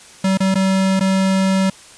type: tone with dropouts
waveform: square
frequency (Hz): 191.2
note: G3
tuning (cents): -43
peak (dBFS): -14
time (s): 0.24-1.7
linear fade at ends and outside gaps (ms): 5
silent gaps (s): 0.374-0.403 / 0.544-0.554 / 0.996-1.007
effects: white hiss -42 dBFS RMS until 1.97 s + resampled to 22050 Hz